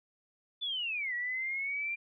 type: linear two-way sweep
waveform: sine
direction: down then up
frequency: 3520 to 1915 to 2387 Hz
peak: -32 dBFS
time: 0.61-1.96 s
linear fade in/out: 20 ms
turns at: 1.14 s
effects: none